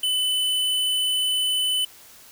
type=tone; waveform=square; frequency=3011 Hz; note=F#7; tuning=30 cents sharp; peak=-21 dBFS; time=0.03-1.85 s; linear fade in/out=5 ms; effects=white hiss -48 dBFS RMS until 2.31 s